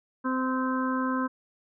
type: harmonic tone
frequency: 258.8 Hz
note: C4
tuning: 19 cents flat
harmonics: 1 / 2 / 4 / 5 / 6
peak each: -27 / -36 / -31 / -36 / -36 dBFS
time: 0.24-1.28 s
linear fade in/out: 20 ms
effects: none